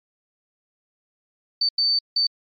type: tone bursts at uneven times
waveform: sine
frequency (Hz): 4560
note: C#8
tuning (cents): +48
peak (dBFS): -17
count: 3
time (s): 1.61-1.69 / 1.78-1.99 / 2.16-2.27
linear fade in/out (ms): 5
effects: MP3 32 kbps